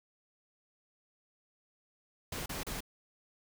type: noise bursts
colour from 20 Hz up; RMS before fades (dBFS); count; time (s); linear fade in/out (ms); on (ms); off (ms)
pink; -39; 3; 2.32-2.806; 5; 140; 33
effects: none